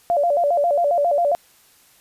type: tone with vibrato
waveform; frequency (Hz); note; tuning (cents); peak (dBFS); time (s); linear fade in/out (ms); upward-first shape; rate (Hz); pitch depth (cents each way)
sine; 632; D#5; +27; -15; 0.1-1.35; 0; square; 7.4; 160
effects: white hiss -54 dBFS RMS until 2 s + resampled to 32000 Hz